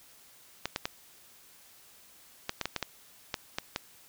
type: clicks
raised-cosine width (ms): 0.2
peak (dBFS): -13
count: 11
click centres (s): 0.656 / 0.761 / 0.855 / 2.494 / 2.613 / 2.656 / 2.763 / 2.827 / 3.342 / 3.585 / 3.761
effects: white hiss -57 dBFS RMS until 4.08 s